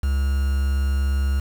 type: tone with quantisation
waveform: triangle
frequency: 68.6 Hz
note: C#2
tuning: 17 cents flat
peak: -16 dBFS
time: 0.03-1.4 s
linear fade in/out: 5 ms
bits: 6
effects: none